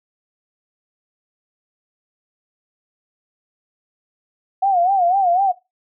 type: tone with vibrato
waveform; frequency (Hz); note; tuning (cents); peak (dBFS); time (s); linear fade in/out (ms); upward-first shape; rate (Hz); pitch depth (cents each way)
sine; 740; F#5; 0; -13; 4.62-5.52; 10; sine; 4; 130
effects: noise-tail reverb RT60 0.2 s tail -17 dB re dry